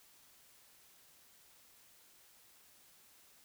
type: silence
effects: white hiss -64 dBFS RMS until 3.44 s